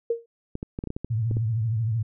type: tone with exponential decay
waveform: sine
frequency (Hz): 464.4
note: A#4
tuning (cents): -7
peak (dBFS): -18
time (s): 0.1-0.26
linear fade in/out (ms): 5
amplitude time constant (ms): 33
type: clicks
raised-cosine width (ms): 3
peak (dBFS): -18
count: 10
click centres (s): 0.554 / 0.629 / 0.789 / 0.839 / 0.873 / 0.904 / 0.965 / 1.046 / 1.312 / 1.369
type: tone with vibrato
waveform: sine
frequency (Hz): 112.4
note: A2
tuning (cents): +37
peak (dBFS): -22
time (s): 1.1-2.03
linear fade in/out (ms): 10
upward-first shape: triangle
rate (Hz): 13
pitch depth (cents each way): 130
effects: none